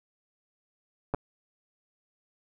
clicks, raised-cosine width 1 ms, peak -15 dBFS, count 2, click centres 1.139 / 1.146 s, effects none

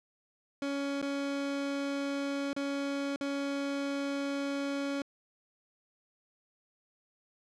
30% pulse tone with dropouts, 279.8 Hz, C#4, 16 cents sharp, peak -29 dBFS, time 0.62-5.02 s, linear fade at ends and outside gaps 2 ms, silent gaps 1.016-1.025 / 2.531-2.564 / 3.161-3.21 s, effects low-pass 6000 Hz 12 dB/octave

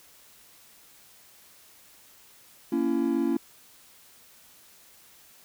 triangle chord, A# diminished, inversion none, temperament just, 233.1 / 279.7 / 335.6 Hz, A#3 / C#4 / E4, 0 / +16 / +31 cents, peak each -27 / -25 / -25 dBFS, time 2.72-3.37 s, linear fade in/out 5 ms, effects white hiss -55 dBFS RMS until 5.44 s

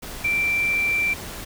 sine tone in noise, 2349 Hz, D7, in tune, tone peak -19 dBFS, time 0.24-1.14 s, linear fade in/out 10 ms, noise pink, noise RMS -35 dBFS, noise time 0.02-1.45 s, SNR +13 dB, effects none

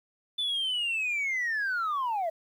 sine linear sweep, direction down, 3520 to 626 Hz, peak -25 dBFS, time 0.38-2.3 s, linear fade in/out 10 ms, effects tanh soft clip ceiling -25 dBFS + 10-bit

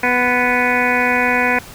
harmonic tone with a mistuned harmonic, 246.9 Hz, B3, in tune, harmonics 1 / 2 / 3 / 4 / 6 / 7 / 8 / 9 / 10, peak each -22 / -22 / -22 / -22 / -22 / -22 / -22 / -22 / -22 dBFS, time 0.03-1.59 s, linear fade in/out 5 ms, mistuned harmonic 4, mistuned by +20 cents, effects pink hiss -37 dBFS RMS until 1.74 s

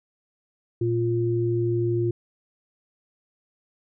sine tone pair together, 116.53 / 349.2 Hz, A#2 / F4, 0 / 0 cents, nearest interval octave + perfect fifth, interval 1900 cents, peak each -24 / -23 dBFS, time 0.81-2.11 s, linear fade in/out 5 ms, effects none

